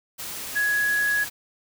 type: tone in noise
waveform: sine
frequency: 1673 Hz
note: G#6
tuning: 12 cents sharp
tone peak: -20 dBFS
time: 0.55-1.25 s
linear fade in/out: 20 ms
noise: white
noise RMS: -34 dBFS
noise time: 0.18-1.3 s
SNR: +11 dB
effects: none